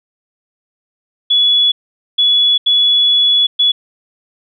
sine tone bursts at uneven times, 3401 Hz, G#7, 40 cents sharp, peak -8 dBFS, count 4, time 1.3-1.72 / 2.18-2.58 / 2.66-3.47 / 3.59-3.72 s, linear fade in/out 10 ms, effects none

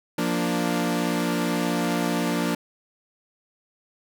sawtooth chord, Bb major, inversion second, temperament equal, 174.61 / 233.1 / 293.7 Hz, F3 / Bb3 / D4, 0 / 0 / 0 cents, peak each -23 dBFS, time 0.18-2.55 s, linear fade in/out 5 ms, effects none

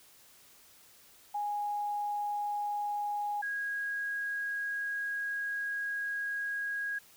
sine tone pair in turn, 826 / 1643.9 Hz, G#5 / G#6, -10 / -18 cents, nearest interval octave, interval 1192 cents, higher second, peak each -31 / -32 dBFS, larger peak first, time 1.34-3.42 / 3.42-6.99 s, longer second, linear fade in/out 10 ms, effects white hiss -59 dBFS RMS until 7.16 s

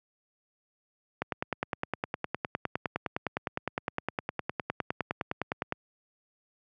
click train, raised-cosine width 0.5 ms, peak -14 dBFS, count 45, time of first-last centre 1.22-5.724 s, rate 9.77 Hz, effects high-pass 100 Hz 12 dB/octave

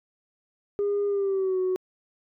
sine tone with pitch glide, 406.5 to 370.6 Hz, G#4 to F#4, -37 to +3 cents, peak -21 dBFS, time 0.79-1.76 s, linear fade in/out 0 ms, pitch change -160 cents, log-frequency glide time 1.07-1.59 s, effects tanh soft clip ceiling -20 dBFS

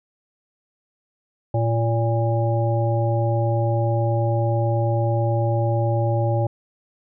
harmonic tone with a mistuned harmonic, 114.8 Hz, A#2, 26 cents flat, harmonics 1 / 3 / 5 / 7, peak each -19 / -28 / -25 / -28 dBFS, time 1.54-6.47 s, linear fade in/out 5 ms, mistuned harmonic 7, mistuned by +23 cents, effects none

